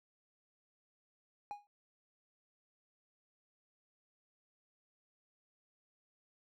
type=tone with exponential decay; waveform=triangle; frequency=822 Hz; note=G#5; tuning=18 cents flat; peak=-35 dBFS; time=1.51-1.67 s; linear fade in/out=0 ms; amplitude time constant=34 ms; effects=none